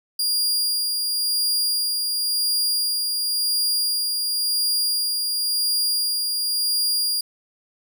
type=tone with tremolo; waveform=sawtooth; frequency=4820 Hz; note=D8; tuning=44 cents sharp; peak=-16 dBFS; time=0.19-7.21 s; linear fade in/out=5 ms; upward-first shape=sine; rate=0.94 Hz; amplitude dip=30%; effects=none